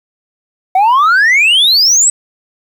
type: exponential sweep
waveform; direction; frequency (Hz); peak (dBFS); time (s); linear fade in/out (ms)
sine; up; 730 to 8120; -3; 0.75-2.1; 5
effects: tanh soft clip ceiling -5 dBFS + 7-bit